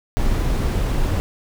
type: noise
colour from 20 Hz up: brown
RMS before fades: -19 dBFS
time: 0.17-1.2 s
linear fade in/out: 0 ms
effects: none